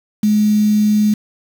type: tone with quantisation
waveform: sine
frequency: 211.1 Hz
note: G#3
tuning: 29 cents sharp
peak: -10 dBFS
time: 0.23-1.14 s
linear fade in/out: 5 ms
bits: 5
effects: none